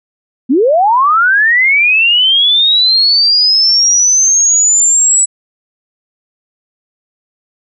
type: linear sweep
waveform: sine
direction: up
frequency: 228.1 to 7902 Hz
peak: -6 dBFS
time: 0.49-5.26 s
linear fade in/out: 20 ms
effects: none

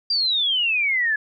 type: exponential sweep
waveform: sine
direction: down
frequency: 4800 to 1685 Hz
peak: -18 dBFS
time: 0.1-1.16 s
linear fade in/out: 5 ms
effects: none

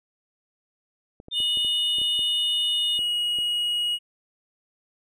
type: clicks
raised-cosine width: 2 ms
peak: -29 dBFS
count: 10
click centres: 1.201 / 1.284 / 1.403 / 1.573 / 1.648 / 1.985 / 2.016 / 2.192 / 2.991 / 3.387 s
type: tone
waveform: sine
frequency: 3600 Hz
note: A7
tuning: 39 cents sharp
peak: -27 dBFS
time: 1.31-2.99 s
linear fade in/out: 20 ms
type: tone with pitch glide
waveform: triangle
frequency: 2927 to 2895 Hz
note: F#7 to F#7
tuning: -19 to -38 cents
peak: -21 dBFS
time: 1.33-3.99 s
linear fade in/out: 50 ms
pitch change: -19 cents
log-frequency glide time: 2.65-3.13 s
effects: none

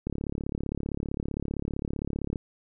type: click train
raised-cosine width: 3 ms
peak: -18 dBFS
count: 82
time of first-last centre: 0.07-2.358 s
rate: 35.4 Hz
effects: none

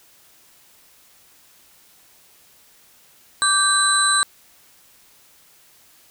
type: tone cluster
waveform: sine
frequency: 1165 / 1566 / 3980 / 8150 Hz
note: D6 / G6 / B7 / C9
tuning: -14 / -2 / +13 / -47 cents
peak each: -20 dBFS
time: 3.42-4.23 s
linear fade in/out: 0 ms
effects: tanh soft clip ceiling -4 dBFS + white hiss -53 dBFS RMS until 6.1 s

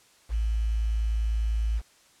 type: tone with quantisation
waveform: sine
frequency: 55 Hz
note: A1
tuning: in tune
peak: -23 dBFS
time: 0.29-1.82 s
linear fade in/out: 50 ms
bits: 8
effects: white hiss -59 dBFS RMS until 2.2 s + low-pass 9000 Hz 12 dB/octave

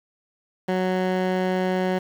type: tone with low-pass filter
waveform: 15% pulse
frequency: 185 Hz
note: F#3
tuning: in tune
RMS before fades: -23 dBFS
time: 0.68-1.99 s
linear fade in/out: 10 ms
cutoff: 2800 Hz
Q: 0.56
effects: 7-bit

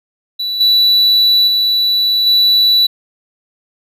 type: tone with level steps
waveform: triangle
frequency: 3951 Hz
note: B7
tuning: in tune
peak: -15 / -6 / -9 / -6 dBFS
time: 0.39-2.87 s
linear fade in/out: 10 ms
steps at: 0.6 / 1.47 / 2.26 s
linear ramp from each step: 10 ms
effects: none

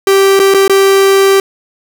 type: tone with dropouts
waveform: 45% pulse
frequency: 390.3 Hz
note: G4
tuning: 8 cents flat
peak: -5 dBFS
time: 0.07-1.4 s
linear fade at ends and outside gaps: 2 ms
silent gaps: 0.393-0.398 / 0.54-0.545 / 0.679-0.696 s
effects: none

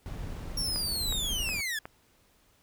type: noise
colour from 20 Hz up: brown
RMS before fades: -37 dBFS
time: 0.06-1.61 s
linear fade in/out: 0 ms
type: linear sweep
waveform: sawtooth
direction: down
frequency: 5588 to 1661.2 Hz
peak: -27 dBFS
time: 0.57-1.79 s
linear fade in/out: 5 ms
type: click train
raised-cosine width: 0.5 ms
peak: -24 dBFS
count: 4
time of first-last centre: 0.76-1.855 s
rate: 2.74 Hz
effects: pink hiss -65 dBFS RMS until 2.62 s

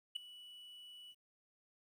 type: tone with ADSR envelope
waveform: triangle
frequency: 2953 Hz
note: F#7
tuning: 4 cents flat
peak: -32 dBFS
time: 0.15-1.15 s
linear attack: 13 ms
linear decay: 4 ms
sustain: -19 dB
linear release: 47 ms
effects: 12-bit

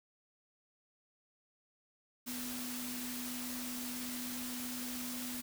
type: tone in noise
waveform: sine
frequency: 247.3 Hz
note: B3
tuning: 3 cents sharp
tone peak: -42 dBFS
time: 2.26-5.42 s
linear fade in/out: 20 ms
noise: white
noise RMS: -43 dBFS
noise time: 2.26-5.42 s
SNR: -2 dB
effects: none

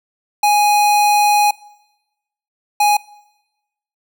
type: tone bursts at uneven times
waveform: square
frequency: 830 Hz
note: G#5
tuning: 1 cent flat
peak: -11 dBFS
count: 2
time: 0.43-1.51 / 2.8-2.97 s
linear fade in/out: 5 ms
effects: noise-tail reverb RT60 1.0 s tail -23 dB re dry

